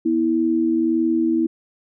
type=tone pair together; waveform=sine; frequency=244.1 / 325.8 Hz; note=B3 / E4; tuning=-20 / -20 cents; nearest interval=perfect fourth; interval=500 cents; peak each=-22 / -17 dBFS; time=0.05-1.47 s; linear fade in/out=10 ms; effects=none